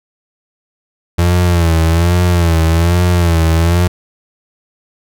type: tone with vibrato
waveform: 35% pulse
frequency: 85 Hz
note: F2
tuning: 46 cents flat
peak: -7 dBFS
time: 1.18-3.88 s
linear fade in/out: 10 ms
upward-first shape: sine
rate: 1.2 Hz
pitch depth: 81 cents each way
effects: none